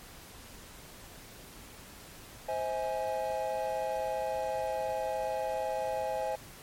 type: chord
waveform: triangle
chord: C augmented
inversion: none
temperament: equal with one note detuned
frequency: 523.3 / 642.7 / 830.6 Hz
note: C5 / E5 / G#5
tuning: 0 / -44 / 0 cents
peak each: -33 dBFS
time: 2.48-6.36 s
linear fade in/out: 10 ms
effects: pink hiss -50 dBFS RMS until 6.62 s + MP3 64 kbps